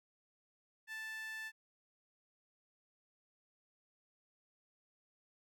sawtooth tone with high-pass filter, 880 Hz, A5, in tune, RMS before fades -45 dBFS, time 0.87-1.52 s, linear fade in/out 50 ms, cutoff 1900 Hz, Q 5.9, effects none

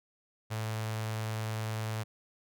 sawtooth tone with notch filter, 110 Hz, A2, in tune, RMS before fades -35 dBFS, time 0.5-2.04 s, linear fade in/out 20 ms, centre 280 Hz, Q 0.9, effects none

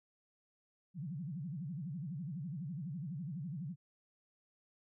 sine tone with vibrato, 158.8 Hz, D#3, 36 cents sharp, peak -39 dBFS, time 0.94-3.76 s, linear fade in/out 50 ms, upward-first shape sine, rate 12 Hz, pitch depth 300 cents each way, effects none

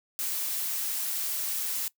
blue noise, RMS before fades -31 dBFS, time 0.19-1.88 s, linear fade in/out 0 ms, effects noise-tail reverb RT60 0.1 s tail -20 dB re dry

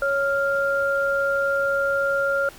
sine tone pair together, 554.4 / 1396.1 Hz, C#5 / F6, 0 / -1 cents, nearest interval octave + major third, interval 1599 cents, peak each -22 dBFS, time 0.02-2.49 s, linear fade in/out 2 ms, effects pink hiss -45 dBFS RMS until 2.58 s

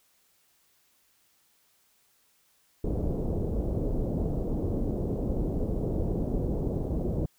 pink low-pass noise, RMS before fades -29 dBFS, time 2.84-7.26 s, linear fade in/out 5 ms, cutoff 530 Hz, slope 24 dB/octave, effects white hiss -67 dBFS RMS until 7.38 s

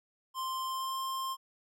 square tone with pitch glide, 1046.5 to 1056.8 Hz, C6 to C6, 0 to +17 cents, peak -34 dBFS, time 0.34-1.37 s, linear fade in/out 50 ms, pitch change +17 cents, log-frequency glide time 0.65-0.98 s, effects none

